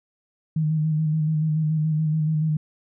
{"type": "tone with vibrato", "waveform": "sine", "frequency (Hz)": 155.56, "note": "D#3", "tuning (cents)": 0, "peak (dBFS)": -19, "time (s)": [0.56, 2.57], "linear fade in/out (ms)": 5, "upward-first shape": "square", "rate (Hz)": 7, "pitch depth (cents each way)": 28, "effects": []}